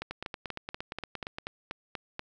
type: two click trains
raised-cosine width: 0.3 ms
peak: -19 / -20 dBFS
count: 10 / 12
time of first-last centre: 0.02-2.194 / 0.11-1.385 s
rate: 4.14 / 8.63 Hz
effects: none